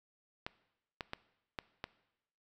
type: clicks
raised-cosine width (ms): 0.3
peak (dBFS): -22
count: 5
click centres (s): 0.465 / 1.008 / 1.134 / 1.588 / 1.841
effects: noise-tail reverb RT60 0.9 s tail -19 dB re dry